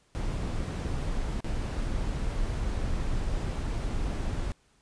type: noise with dropouts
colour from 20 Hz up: brown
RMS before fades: -30 dBFS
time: 0.15-4.52 s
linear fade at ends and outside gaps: 0 ms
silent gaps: 1.405-1.445 s
effects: pink hiss -66 dBFS RMS until 4.81 s + resampled to 22050 Hz